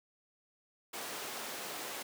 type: high-pass noise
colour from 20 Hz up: pink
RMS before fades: -42 dBFS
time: 0.93-2.03 s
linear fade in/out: 10 ms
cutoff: 380 Hz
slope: 12 dB/octave
effects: none